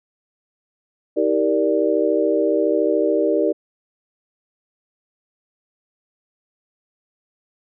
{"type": "chord", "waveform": "sine", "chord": "Eb major seventh", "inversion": "none", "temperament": "equal with one note detuned", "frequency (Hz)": [319, 392, 466.2, 587.3], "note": ["Eb4", "G4", "Bb4", "D5"], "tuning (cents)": [43, 0, 0, 0], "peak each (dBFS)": -21, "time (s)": [1.16, 3.53], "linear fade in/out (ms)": 20, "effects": []}